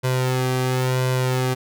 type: tone with flanger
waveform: sawtooth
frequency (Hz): 128.3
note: C3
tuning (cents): -34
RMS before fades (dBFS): -21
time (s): 0.03-1.55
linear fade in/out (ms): 20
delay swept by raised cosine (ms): 2 to 2.52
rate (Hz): 0.96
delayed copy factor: +0.75
effects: none